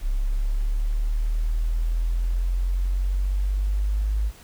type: exponential sweep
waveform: sine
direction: up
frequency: 34 to 52.6 Hz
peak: -20 dBFS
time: 0.01-4.32 s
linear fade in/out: 50 ms
effects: pink hiss -49 dBFS RMS until 4.43 s